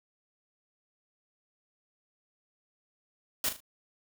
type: noise with echo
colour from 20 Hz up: white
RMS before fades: -29 dBFS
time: 3.44-3.49 s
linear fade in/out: 2 ms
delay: 38 ms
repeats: 3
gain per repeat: -9 dB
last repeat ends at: 3.604 s
effects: none